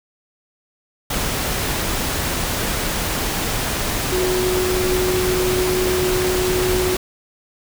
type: tone in noise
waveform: sine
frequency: 367.1 Hz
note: F#4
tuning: 14 cents flat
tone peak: -18 dBFS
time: 4.12-6.96 s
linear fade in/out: 5 ms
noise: pink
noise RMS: -22 dBFS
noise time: 1.1-6.97 s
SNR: +1 dB
effects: none